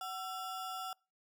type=ring-modulated tone; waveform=square; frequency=1046.5 Hz; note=C6; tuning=in tune; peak=-37 dBFS; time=0.01-0.93 s; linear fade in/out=2 ms; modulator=296 Hz; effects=noise-tail reverb RT60 0.3 s tail -26 dB re dry